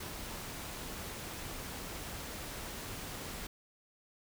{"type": "noise", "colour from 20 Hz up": "pink", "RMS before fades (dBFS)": -43, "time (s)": [0, 3.47], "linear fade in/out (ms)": 5, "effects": []}